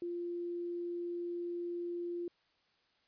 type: tone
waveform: sine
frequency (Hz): 347.2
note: F4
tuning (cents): -10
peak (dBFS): -36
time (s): 0.02-2.28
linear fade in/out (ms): 2
effects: white hiss -73 dBFS RMS until 3.07 s + resampled to 11025 Hz